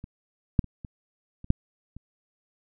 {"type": "clicks", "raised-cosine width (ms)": 5, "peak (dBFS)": [-26, -6, -28, -25, -29, -7, -29], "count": 7, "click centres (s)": [0.041, 0.592, 0.643, 0.848, 1.444, 1.504, 1.966], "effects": []}